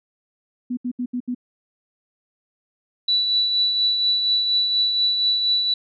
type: tone bursts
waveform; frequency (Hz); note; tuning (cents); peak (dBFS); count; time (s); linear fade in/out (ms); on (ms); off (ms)
sine; 246.9; B3; 0; -22; 5; 0.7-1.348; 10; 72; 72
type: tone with tremolo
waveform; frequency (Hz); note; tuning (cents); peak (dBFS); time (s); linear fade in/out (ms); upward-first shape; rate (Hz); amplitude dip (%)
sine; 3951; B7; 0; -15; 3.08-5.74; 5; triangle; 4.2; 45
effects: none